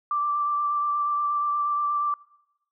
sine tone with vibrato, 1173 Hz, D6, 2 cents flat, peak -22 dBFS, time 0.11-2.14 s, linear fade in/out 2 ms, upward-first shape sine, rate 8.4 Hz, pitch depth 14 cents each way, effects noise-tail reverb RT60 0.9 s tail -23 dB re dry

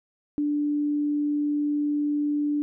sine tone, 293.7 Hz, D4, in tune, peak -22 dBFS, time 0.38-2.62 s, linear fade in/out 0 ms, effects none

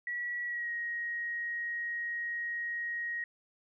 sine tone with pitch glide, 1932 to 1884.6 Hz, B6 to A#6, -39 to +18 cents, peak -33 dBFS, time 0.07-3.24 s, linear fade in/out 2 ms, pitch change -43 cents, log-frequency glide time 0.46-0.71 s, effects none

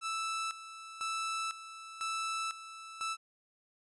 sawtooth tone with tremolo, 1318.5 Hz, E6, in tune, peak -30 dBFS, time 0.01-3.17 s, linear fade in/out 50 ms, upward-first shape square, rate 1 Hz, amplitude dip 75%, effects resampled to 24000 Hz

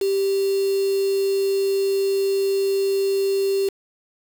sine tone with quantisation, 392 Hz, G4, in tune, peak -18 dBFS, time 0.01-3.69 s, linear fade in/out 5 ms, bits 5, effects none

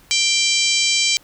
harmonic tone with a mistuned harmonic, 784 Hz, G5, in tune, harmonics 3 / 4 / 5 / 6 / 7 / 8 / 9 / 10, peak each -21 / -22 / -23 / -24 / -24 / -25 / -26 / -26 dBFS, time 0.11-1.17 s, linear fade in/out 0 ms, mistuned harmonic 5, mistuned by +23 cents, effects pink hiss -51 dBFS RMS until 1.23 s

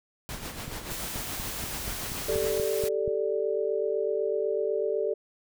pink noise with tremolo, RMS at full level -36 dBFS, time 0.29-2.58 s, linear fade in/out 0 ms, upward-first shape sine, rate 7 Hz, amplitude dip 50%
click train, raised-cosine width 5 ms, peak -25 dBFS, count 11, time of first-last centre 0.68-3.078 s, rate 4.17 Hz
white noise, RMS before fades -37 dBFS, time 0.9-2.89 s, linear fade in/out 10 ms
sine chord, G suspended second, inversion none, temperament equal, 392 / 440 / 587.3 Hz, G4 / A4 / D5, 0 / 0 / 0 cents, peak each -30 / -28 / -31 dBFS, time 2.28-5.14 s, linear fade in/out 10 ms
effects none

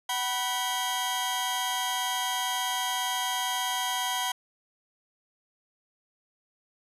sawtooth tone cluster, 751 / 980 / 3222 Hz, F#5 / B5 / G7, +26 / -14 / +47 cents, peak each -29 / -27 / -29 dBFS, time 0.09-4.32 s, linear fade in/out 5 ms, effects resampled to 32000 Hz

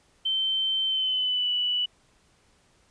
sine tone with pitch glide, 3100 to 2960 Hz, G7 to F#7, -20 to 0 cents, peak -23 dBFS, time 0.25-1.86 s, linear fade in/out 10 ms, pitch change -80 cents, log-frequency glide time 0.86-1.5 s, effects pink hiss -63 dBFS RMS until 2.9 s + resampled to 22050 Hz

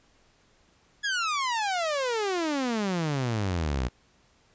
sawtooth exponential sweep, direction down, 1706 to 58.8 Hz, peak -22 dBFS, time 1.03-3.89 s, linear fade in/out 20 ms, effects pink hiss -63 dBFS RMS until 4.54 s + resampled to 16000 Hz

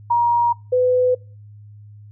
sine tone pair in turn, 948 / 502.2 Hz, A#5 / B4, +29 / +29 cents, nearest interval major seventh, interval 1100 cents, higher first, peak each -13 dBFS, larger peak neither, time 0.1-0.53 / 0.72-1.15 s, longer neither, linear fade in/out 10 ms, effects noise-tail reverb RT60 0.4 s tail -25 dB re dry + added 104 Hz sine -39 dBFS peak until 2.11 s

